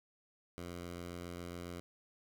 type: tone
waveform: 10% pulse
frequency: 87.31 Hz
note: F2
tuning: in tune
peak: -35 dBFS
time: 0.58-1.8 s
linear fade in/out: 0 ms
effects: none